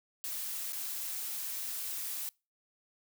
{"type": "noise with dropouts", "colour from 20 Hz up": "blue", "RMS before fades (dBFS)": -38, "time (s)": [0.24, 2.29], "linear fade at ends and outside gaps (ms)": 0, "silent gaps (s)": [0.723, 0.73], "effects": ["noise-tail reverb RT60 0.3 s tail -26 dB re dry"]}